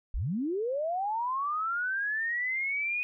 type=linear sweep; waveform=sine; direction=up; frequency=30.87 to 2489 Hz; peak=-28 dBFS; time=0.14-3.03 s; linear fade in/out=0 ms; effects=none